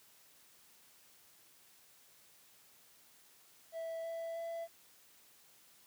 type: tone with pitch steps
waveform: triangle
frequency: 657 / 662.7 / 668.5 Hz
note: E5 / E5 / E5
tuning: -6 / +9 / +24 cents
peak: -37 dBFS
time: 3.72-4.68 s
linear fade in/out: 50 ms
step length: 320 ms
effects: white hiss -64 dBFS RMS until 5.86 s + high-pass 80 Hz 12 dB/octave